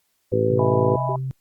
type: harmonic tone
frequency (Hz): 55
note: A1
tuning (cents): 0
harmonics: 2 / 3 / 4 / 5 / 6 / 7 / 8 / 9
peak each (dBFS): -24 / -31 / -29 / -30 / -30 / -22 / -31 / -21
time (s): 0.32-0.96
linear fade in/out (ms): 5
type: tone with pitch glide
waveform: sine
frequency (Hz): 130.81 to 132.41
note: C3 to C3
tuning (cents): 0 to +21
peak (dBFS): -24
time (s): 0.5-1.31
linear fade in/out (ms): 0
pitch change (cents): +21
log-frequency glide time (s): 0.84-1.17
type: chord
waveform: sine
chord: E major seventh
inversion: third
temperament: equal with one note detuned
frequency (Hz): 628.8 / 659.3 / 830.6 / 987.8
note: D#5 / E5 / G#5 / B5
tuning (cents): +18 / 0 / 0 / 0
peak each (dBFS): -30 / -29 / -30 / -26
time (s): 0.59-1.16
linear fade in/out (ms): 2
type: tone with exponential decay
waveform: sine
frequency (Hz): 387.8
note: G4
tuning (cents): -19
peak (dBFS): -24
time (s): 1.09-1.3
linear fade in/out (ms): 2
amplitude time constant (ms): 44
effects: white hiss -69 dBFS RMS until 1.4 s + Opus 48 kbps